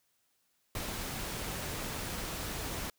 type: noise with amplitude modulation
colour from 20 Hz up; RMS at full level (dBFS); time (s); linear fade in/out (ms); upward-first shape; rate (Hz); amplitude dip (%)
pink; -37; 0.75-2.9; 2; sine; 216; 25
effects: white hiss -75 dBFS RMS until 2.98 s